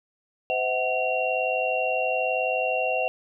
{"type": "tone cluster", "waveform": "sine", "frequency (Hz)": [513, 645, 744, 2749], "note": ["C5", "E5", "F#5", "F7"], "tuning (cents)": [-34, -38, 9, -28], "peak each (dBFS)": -28, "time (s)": [0.5, 3.08], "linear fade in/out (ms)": 0, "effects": []}